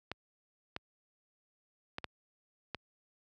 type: clicks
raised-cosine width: 0.3 ms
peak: -21 dBFS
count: 5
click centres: 0.116 / 0.764 / 1.984 / 2.043 / 2.747 s
effects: high-pass 60 Hz 12 dB/octave